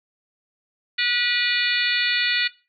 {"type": "harmonic tone with a mistuned harmonic", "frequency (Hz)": 486, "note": "B4", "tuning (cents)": -28, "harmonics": [3, 4, 5, 6, 7, 8, 9], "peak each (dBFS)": [-30, -25, -26, -29, -27, -31, -28], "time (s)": [0.98, 2.48], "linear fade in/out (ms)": 10, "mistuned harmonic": 7, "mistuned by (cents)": 69, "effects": ["noise-tail reverb RT60 0.3 s tail -18 dB re dry"]}